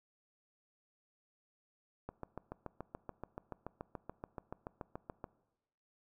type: click train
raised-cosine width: 1 ms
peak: -28 dBFS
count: 23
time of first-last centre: 2.09-5.242 s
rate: 6.98 Hz
effects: noise-tail reverb RT60 1.0 s tail -20 dB re dry